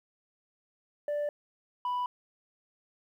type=tone pair in turn; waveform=sine; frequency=587.3 / 987.7 Hz; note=D5 / B5; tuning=0 / 0 cents; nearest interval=major sixth; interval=900 cents; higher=second; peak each=-26 dBFS; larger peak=neither; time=1.08-1.29 / 1.85-2.06 s; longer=neither; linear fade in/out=2 ms; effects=tanh soft clip ceiling -28 dBFS + 11-bit